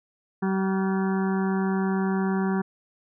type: harmonic tone with a mistuned harmonic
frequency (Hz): 191.3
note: G3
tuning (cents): -42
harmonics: 1 / 2 / 4 / 5 / 6 / 7 / 8 / 9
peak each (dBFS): -23 / -29 / -35 / -37 / -39 / -40 / -41 / -42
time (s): 0.42-2.62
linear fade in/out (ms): 10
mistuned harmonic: 7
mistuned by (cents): +82
effects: none